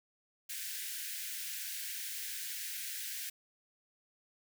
white high-pass noise, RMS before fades -41 dBFS, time 0.49-3.3 s, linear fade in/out 10 ms, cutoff 1500 Hz, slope 96 dB/octave, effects none

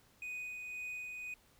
triangle tone with tremolo, 2489 Hz, D#7, in tune, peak -38 dBFS, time 0.22-1.34 s, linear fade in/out 2 ms, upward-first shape sine, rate 1.9 Hz, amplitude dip 30%, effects pink hiss -67 dBFS RMS until 1.59 s

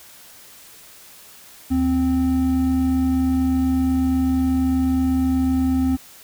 triangle tone pair together, 77.5 / 260.7 Hz, D#2 / C4, -6 / -6 cents, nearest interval octave + major sixth, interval 2100 cents, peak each -22 / -15 dBFS, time 1.7-5.97 s, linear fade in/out 20 ms, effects white hiss -45 dBFS RMS until 6.23 s

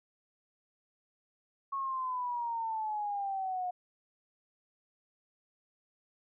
sine exponential sweep, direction down, 1104 to 718 Hz, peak -32 dBFS, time 1.72-3.71 s, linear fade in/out 10 ms, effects none

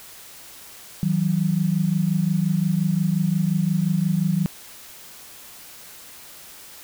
sine tone pair together, 161.11 / 186.8 Hz, E3 / F#3, -39 / +17 cents, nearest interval minor third, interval 256 cents, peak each -21 / -21 dBFS, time 1.03-4.46 s, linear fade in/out 0 ms, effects white hiss -43 dBFS RMS until 6.83 s

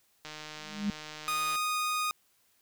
click train, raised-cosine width 0.2 ms, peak -25 dBFS, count 201, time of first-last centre 0.25-1.557 s, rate 153 Hz
sine tone with exponential growth, 204.5 Hz, G#3, 26 cents flat, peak -24 dBFS, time 0.57-0.9 s, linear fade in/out 0 ms, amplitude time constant 71 ms
sawtooth tone, 1238 Hz, D#6, 9 cents flat, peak -25 dBFS, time 1.28-2.11 s, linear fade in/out 0 ms
effects white hiss -69 dBFS RMS until 2.61 s

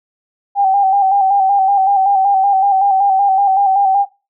sine tone with vibrato, 784 Hz, G5, in tune, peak -9 dBFS, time 0.55-4.06 s, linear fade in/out 50 ms, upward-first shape square, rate 5.3 Hz, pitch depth 42 cents each way, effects noise-tail reverb RT60 0.3 s tail -22 dB re dry

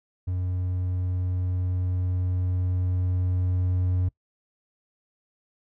triangle tone with level ramp, 91 Hz, F#2, 28 cents flat, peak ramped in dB -23 to -19 dBFS, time 0.27-4.09 s, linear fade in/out 10 ms, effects noise-tail reverb RT60 0.1 s tail -22 dB re dry

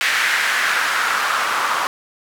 white noise with band-pass filter sweep, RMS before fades -19 dBFS, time 0.01-1.87 s, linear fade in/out 0 ms, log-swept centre 1900 to 1100 Hz, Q 2.5, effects none

